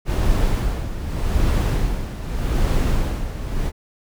brown noise with tremolo, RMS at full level -17 dBFS, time 0.05-3.72 s, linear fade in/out 50 ms, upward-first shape sine, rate 0.83 Hz, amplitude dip 70%, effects none

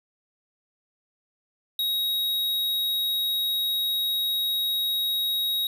square tone, 3795 Hz, A#7, 30 cents sharp, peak -24 dBFS, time 1.79-5.67 s, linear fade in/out 2 ms, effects none

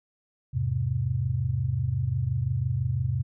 sine chord, E augmented, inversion none, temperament just, 82.41 / 103.01 / 128.76 Hz, E2 / G#2 / B#2, 0 / -14 / -27 cents, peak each -32 / -29 / -26 dBFS, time 0.53-3.23 s, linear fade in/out 20 ms, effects none

